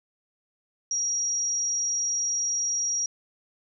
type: tone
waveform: sine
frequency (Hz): 5690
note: F8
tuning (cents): +31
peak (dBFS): -24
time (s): 0.91-3.06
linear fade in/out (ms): 2
effects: none